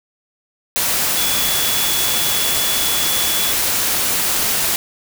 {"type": "tone in noise", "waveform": "sine", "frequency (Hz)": 3411, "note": "G#7", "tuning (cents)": 46, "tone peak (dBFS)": -23, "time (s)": [1.17, 3.52], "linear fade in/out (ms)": 0, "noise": "white", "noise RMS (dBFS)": -18, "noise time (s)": [0.76, 4.76], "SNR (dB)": -8, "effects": []}